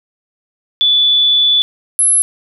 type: tone pair in turn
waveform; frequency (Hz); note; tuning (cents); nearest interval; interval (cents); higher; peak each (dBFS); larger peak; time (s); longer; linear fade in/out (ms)
sine; 3465 / 11001; A7 / F9; -27 / -27; octave + minor sixth; 2000; second; -8; neither; 0.81-1.62 / 1.99-2.22; first; 0
effects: none